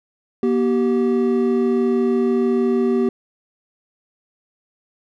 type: tone pair together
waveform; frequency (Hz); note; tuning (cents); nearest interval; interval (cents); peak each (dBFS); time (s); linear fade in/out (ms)
triangle; 240 / 386.2; B3 / G4; -49 / -26; minor sixth; 823; -16; 0.43-3.09; 2
effects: none